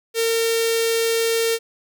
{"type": "tone with notch filter", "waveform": "sawtooth", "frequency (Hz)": 456.6, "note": "A#4", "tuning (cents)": -36, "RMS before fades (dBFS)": -20, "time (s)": [0.14, 1.59], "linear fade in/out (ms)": 50, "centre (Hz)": 1000, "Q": 0.53, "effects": []}